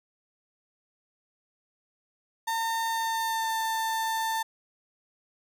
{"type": "tone with pitch glide", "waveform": "35% pulse", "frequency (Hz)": [908, 892.9], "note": ["A#5", "A5"], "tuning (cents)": [-46, 25], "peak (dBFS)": -25, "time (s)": [2.47, 4.43], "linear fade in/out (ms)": 10, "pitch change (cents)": -29, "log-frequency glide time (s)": [2.88, 3.58], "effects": []}